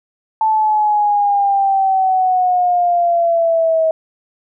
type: exponential sweep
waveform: sine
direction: down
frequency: 880 to 639 Hz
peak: -11 dBFS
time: 0.41-3.91 s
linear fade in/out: 2 ms
effects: none